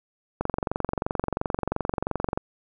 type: click train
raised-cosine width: 1 ms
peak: -11 dBFS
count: 46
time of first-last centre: 0.41-2.375 s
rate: 22.9 Hz
effects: none